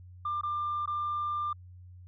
sine tone with dropouts, 1193 Hz, D6, 27 cents sharp, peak -28 dBFS, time 0.25-1.53 s, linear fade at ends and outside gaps 5 ms, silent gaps 0.412-0.433 / 0.859-0.875 s, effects tanh soft clip ceiling -26 dBFS + added 90 Hz sine -47 dBFS peak until 2.07 s

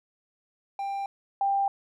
triangle / sine tone pair in turn, 792 / 792 Hz, G5 / G5, +18 / +18 cents, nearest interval unison, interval 0 cents, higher neither, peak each -27 / -22 dBFS, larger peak second, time 0.79-1.06 / 1.41-1.68 s, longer neither, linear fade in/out 2 ms, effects none

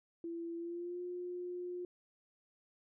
sine tone with pitch glide, 336.6 to 356.4 Hz, E4 to F4, +36 to +35 cents, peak -39 dBFS, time 0.24-1.85 s, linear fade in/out 2 ms, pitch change +99 cents, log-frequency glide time 0.56-1.01 s, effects none

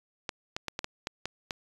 clicks, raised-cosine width 0.2 ms, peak -15 dBFS, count 8, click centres 0.292 / 0.565 / 0.683 / 0.791 / 0.844 / 1.071 / 1.256 / 1.508 s, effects resampled to 24000 Hz

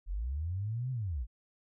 sine linear two-way sweep, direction up then down, 39.78 to 132 to 48.82 Hz, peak -32 dBFS, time 0.06-1.27 s, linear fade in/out 50 ms, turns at 0.91 s, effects none

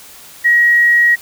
sine tone, 1900 Hz, A#6, 33 cents sharp, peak -7 dBFS, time 0.44-1.16 s, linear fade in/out 20 ms, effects white hiss -38 dBFS RMS until 1.21 s

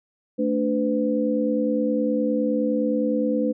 sine tone cluster, 221.9 / 291.6 / 504 Hz, A3 / D4 / B4, +15 / -12 / +35 cents, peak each -24 dBFS, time 0.38-3.53 s, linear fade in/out 20 ms, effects none

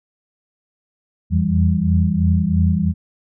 sine tone cluster, 84.5 / 87.5 / 167 / 197.5 Hz, E2 / F2 / E3 / G3, +43 / +4 / +23 / +13 cents, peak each -19 dBFS, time 1.3-2.94 s, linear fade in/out 50 ms, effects none

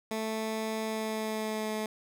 15% pulse tone with pitch glide, 220 to 216 Hz, A3 to A3, 0 to -32 cents, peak -25 dBFS, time 0.11-1.86 s, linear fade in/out 2 ms, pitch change -32 cents, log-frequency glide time 0.83-1.73 s, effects none

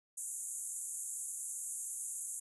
white band-pass noise, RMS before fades -42 dBFS, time 0.17-2.4 s, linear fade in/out 10 ms, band 6700 to 11000 Hz, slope 96 dB/octave, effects none

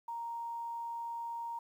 sine tone with quantisation, 932.3 Hz, A#5, in tune, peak -37 dBFS, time 0.08-1.59 s, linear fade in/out 5 ms, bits 11, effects none

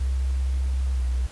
sine tone with pitch glide, 65.41 to 62.56 Hz, C2 to B1, 0 to +23 cents, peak -21 dBFS, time 0-1.27 s, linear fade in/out 10 ms, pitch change -77 cents, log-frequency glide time 0.92-1.03 s, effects pink hiss -46 dBFS RMS until 1.31 s + resampled to 24000 Hz

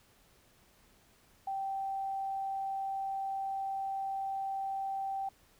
sine tone, 779 Hz, G5, 11 cents flat, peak -33 dBFS, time 1.47-5.29 s, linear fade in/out 5 ms, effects pink hiss -65 dBFS RMS until 5.59 s

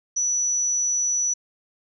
sine tone, 5920 Hz, F#8, in tune, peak -20 dBFS, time 0.16-1.34 s, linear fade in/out 10 ms, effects none

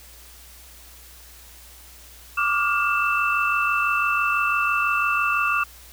sine tone cluster, 1166 / 1212 / 1416 / 2660 Hz, D6 / D#6 / F6 / E7, -13 / -46 / +23 / +15 cents, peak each -23 / -30 / -24 / -24 dBFS, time 2.37-5.64 s, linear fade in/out 10 ms, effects added 60 Hz sine -48 dBFS peak until 5.92 s + white hiss -47 dBFS RMS until 5.92 s

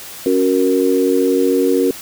sine chord, F# major, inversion second, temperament equal, 277.2 / 370 / 466.2 Hz, C#4 / F#4 / A#4, 0 / 0 / 0 cents, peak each -16 dBFS, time 0.26-1.91 s, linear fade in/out 2 ms, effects white hiss -33 dBFS RMS until 2.01 s

